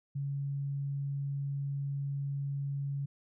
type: tone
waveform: sine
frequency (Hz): 140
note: C#3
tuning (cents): +18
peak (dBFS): -32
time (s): 0.15-3.06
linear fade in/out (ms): 10
effects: none